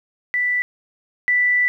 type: tone pair in turn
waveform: sine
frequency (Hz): 1975.5 / 1975.5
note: B6 / B6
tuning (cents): 0 / 0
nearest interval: unison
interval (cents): 0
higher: neither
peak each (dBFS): -17 / -14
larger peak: second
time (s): 0.34-0.62 / 1.28-1.68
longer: second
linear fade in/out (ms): 0
effects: 9-bit